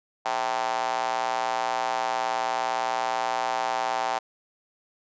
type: tone with high-pass filter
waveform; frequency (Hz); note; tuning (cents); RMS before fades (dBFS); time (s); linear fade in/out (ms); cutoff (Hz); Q
square; 59.7; A#1; +42; -27; 0.25-4.19; 10; 800; 4.1
effects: resampled to 16000 Hz